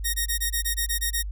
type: tone bursts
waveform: 5% pulse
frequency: 1864.7 Hz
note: A#6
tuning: in tune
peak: -13 dBFS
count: 10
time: 0.04-1.229 s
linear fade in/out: 20 ms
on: 100 ms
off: 21 ms
effects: added 50 Hz sine -29 dBFS peak until 1.31 s